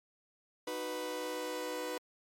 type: chord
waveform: sawtooth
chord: B major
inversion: first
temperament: just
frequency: 308.7 / 370.4 / 493.9 Hz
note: D#4 / F#4 / B4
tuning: -14 / +2 / 0 cents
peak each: -39 / -40 / -34 dBFS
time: 0.67-1.98 s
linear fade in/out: 5 ms
effects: MP3 64 kbps